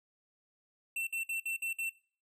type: tone bursts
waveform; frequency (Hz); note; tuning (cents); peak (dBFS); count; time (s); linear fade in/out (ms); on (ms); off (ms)
square; 2695; E7; +38; -34; 6; 0.96-1.895; 5; 110; 55
effects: noise-tail reverb RT60 0.4 s tail -20 dB re dry + resampled to 32000 Hz